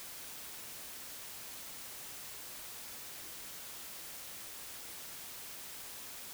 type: silence
effects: white hiss -47 dBFS RMS until 6.33 s